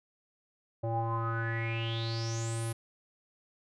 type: tone with low-pass filter sweep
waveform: square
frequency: 114.3 Hz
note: A#2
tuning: 34 cents flat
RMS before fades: -33 dBFS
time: 0.83-2.73 s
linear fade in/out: 10 ms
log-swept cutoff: 650 to 11000 Hz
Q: 9.7
effects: none